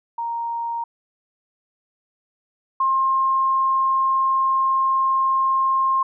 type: tone pair in turn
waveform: sine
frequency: 932.3 / 1063.7 Hz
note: A#5 / C6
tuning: 0 / +28 cents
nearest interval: major second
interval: 228 cents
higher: second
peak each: -23 / -16 dBFS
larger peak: second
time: 0.18-0.84 / 2.8-6.03 s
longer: second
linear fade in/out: 5 ms
effects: none